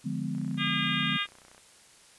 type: chord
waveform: sine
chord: D diminished seventh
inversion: none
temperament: equal with one note detuned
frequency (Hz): 146.83 / 174.61 / 207.7 / 252.1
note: D3 / F3 / Ab3 / Cb4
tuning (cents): 0 / 0 / 0 / +36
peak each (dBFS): -35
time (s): 0.04-1.18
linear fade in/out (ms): 20
type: click train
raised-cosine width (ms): 0.5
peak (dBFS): -38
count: 39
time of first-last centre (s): 0.35-1.58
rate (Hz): 30.9
type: harmonic tone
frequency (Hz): 405.7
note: G#4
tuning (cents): -41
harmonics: 3 / 4 / 5 / 6 / 7 / 8 / 9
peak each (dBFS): -35 / -35 / -35 / -35 / -35 / -35 / -35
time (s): 0.57-1.27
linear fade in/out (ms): 50
effects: white hiss -56 dBFS RMS until 2.18 s + resampled to 24000 Hz